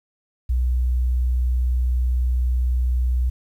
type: tone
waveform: sine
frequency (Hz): 62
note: B1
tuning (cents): +7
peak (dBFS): -17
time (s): 0.49-3.3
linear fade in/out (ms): 10
effects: 9-bit